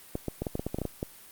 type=clicks; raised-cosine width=2 ms; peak=-17 dBFS; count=12; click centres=0.154 / 0.283 / 0.42 / 0.468 / 0.554 / 0.595 / 0.666 / 0.745 / 0.786 / 0.817 / 0.853 / 1.029 s; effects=white hiss -51 dBFS RMS until 1.31 s + Opus 32 kbps